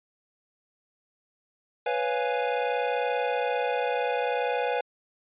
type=chord; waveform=square; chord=C# dominant seventh; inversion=third; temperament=equal; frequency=493.9 / 554.4 / 698.5 / 830.6 Hz; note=B4 / C#5 / E#5 / G#5; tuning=0 / 0 / 0 / 0 cents; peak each=-29 / -33 / -34 / -31 dBFS; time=1.86-4.81 s; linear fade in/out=5 ms; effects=resampled to 8000 Hz